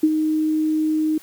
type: tone with ADSR envelope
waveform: sine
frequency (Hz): 311.1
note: D#4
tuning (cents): 0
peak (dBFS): -10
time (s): 0.03-1.18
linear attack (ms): 6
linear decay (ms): 49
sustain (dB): -7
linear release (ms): 4
effects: white hiss -47 dBFS RMS until 1.22 s